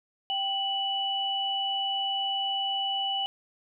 sine tone pair together, 784 / 2960 Hz, G5 / F#7, 0 / 0 cents, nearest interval octave + major seventh, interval 2300 cents, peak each -31 / -28 dBFS, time 0.3-3.26 s, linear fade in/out 0 ms, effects none

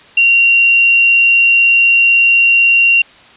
sine tone with quantisation, 2758 Hz, F7, 22 cents flat, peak -6 dBFS, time 0.17-3.02 s, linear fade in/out 5 ms, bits 6, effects white hiss -41 dBFS RMS until 3.36 s + resampled to 8000 Hz

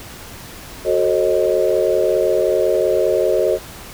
sine chord, F# diminished seventh, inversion none, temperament equal with one note detuned, 370 / 440 / 537 / 622.3 Hz, F#4 / A4 / C5 / Eb5, 0 / 0 / +45 / 0 cents, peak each -19 dBFS, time 0.84-3.59 s, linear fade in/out 50 ms, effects pink hiss -36 dBFS RMS until 3.93 s

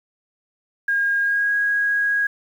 sine tone with pitch glide, 1623 to 1647.6 Hz, G#6 to G#6, -40 to -14 cents, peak -17 dBFS, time 0.88-2.27 s, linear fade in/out 5 ms, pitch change +26 cents, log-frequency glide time 1.22-1.52 s, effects 8-bit

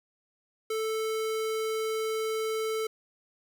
square tone, 440 Hz, A4, in tune, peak -29 dBFS, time 0.7-2.87 s, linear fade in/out 5 ms, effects 11-bit

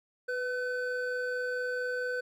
triangle tone pair together, 497.2 / 1516 Hz, B4 / F#6, +12 / +42 cents, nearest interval octave + perfect fifth, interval 1930 cents, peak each -31 / -32 dBFS, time 0.28-2.21 s, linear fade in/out 10 ms, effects none

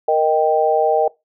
sine chord, Eb major, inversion second, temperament equal, 466.2 / 622.3 / 784 Hz, Bb4 / Eb5 / G5, 0 / 0 / 0 cents, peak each -17 dBFS, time 0.08-1.08 s, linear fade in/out 5 ms, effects noise-tail reverb RT60 0.2 s tail -21 dB re dry

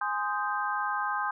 sine chord, Ab major seventh, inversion none, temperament equal with one note detuned, 830.6 / 1040.5 / 1244.5 / 1568 Hz, Ab5 / C6 / Eb6 / G6, 0 / -10 / 0 / 0 cents, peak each -33 dBFS, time 0.01-1.31 s, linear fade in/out 5 ms, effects none

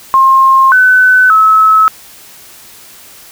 sine tone with pitch steps, 1065 / 1508 / 1294 Hz, C6 / F#6 / E6, +30 / +32 / -32 cents, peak -3 dBFS, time 0.14-1.88 s, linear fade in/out 0 ms, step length 580 ms, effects white hiss -36 dBFS RMS until 3.31 s

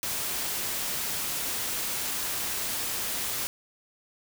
white noise, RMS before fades -31 dBFS, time 0.03-3.47 s, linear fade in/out 0 ms, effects none

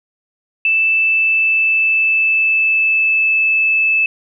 sine tone with pitch glide, 2641 to 2620 Hz, E7 to E7, +3 to -11 cents, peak -11 dBFS, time 0.65-4.06 s, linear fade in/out 2 ms, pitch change -14 cents, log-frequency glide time 0.91-3.38 s, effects none

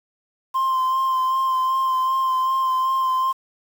sine tone with vibrato, 1046.5 Hz, C6, in tune, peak -15 dBFS, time 0.54-3.33 s, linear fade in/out 20 ms, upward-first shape sine, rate 2.6 Hz, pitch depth 20 cents each way, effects tanh soft clip ceiling -17 dBFS + 7-bit

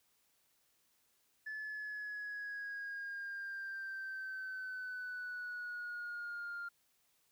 sine exponential sweep, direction down, 1734 to 1396.9 Hz, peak -39 dBFS, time 1.46-6.69 s, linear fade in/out 10 ms, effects tanh soft clip ceiling -38 dBFS + white hiss -75 dBFS RMS until 7.31 s

